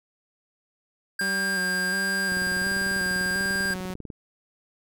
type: tone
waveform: square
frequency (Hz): 1600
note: G6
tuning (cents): +35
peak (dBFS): -25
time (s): 1.19-3.74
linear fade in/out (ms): 5
type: tone with vibrato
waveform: sawtooth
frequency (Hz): 188.3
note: F#3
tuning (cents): +31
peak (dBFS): -27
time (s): 1.21-3.94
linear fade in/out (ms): 2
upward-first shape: square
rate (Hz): 1.4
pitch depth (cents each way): 33
type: click train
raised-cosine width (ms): 3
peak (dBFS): -25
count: 37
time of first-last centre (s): 2.32-4.102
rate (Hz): 20.2
effects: none